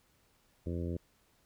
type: harmonic tone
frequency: 85.5 Hz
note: F2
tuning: 36 cents flat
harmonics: 1 / 2 / 3 / 4 / 5 / 6 / 7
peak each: -36 / -40 / -42 / -42 / -46 / -47 / -53 dBFS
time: 0.66-0.97 s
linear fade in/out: 5 ms
effects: pink hiss -70 dBFS RMS until 1.45 s